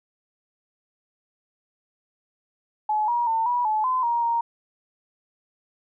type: tone with pitch steps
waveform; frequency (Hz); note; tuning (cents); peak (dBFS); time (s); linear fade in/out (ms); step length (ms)
sine; 853 / 954 / 901 / 972 / 861 / 1022 / 942 / 933; G#5 / A#5 / A5 / B5 / A5 / C6 / A#5 / A#5; +46 / +40 / +41 / -28 / -38 / -41 / +18 / +1; -20; 2.89-4.41; 5; 190
effects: none